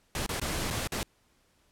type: noise with dropouts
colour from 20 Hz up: pink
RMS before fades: -32 dBFS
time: 0.15-1.03 s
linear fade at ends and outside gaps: 1 ms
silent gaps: 0.263-0.291 / 0.398-0.415 / 0.703-0.708 / 0.874-0.92 s
effects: pink hiss -68 dBFS RMS until 1.71 s + low-pass 12000 Hz 12 dB/octave